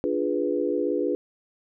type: chord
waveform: sine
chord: D diminished seventh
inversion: none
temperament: equal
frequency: 293.7 / 349.2 / 415.3 / 493.9 Hz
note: D4 / F4 / Ab4 / Cb5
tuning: 0 / 0 / 0 / 0 cents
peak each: -28 dBFS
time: 0.04-1.15 s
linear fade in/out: 0 ms
effects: none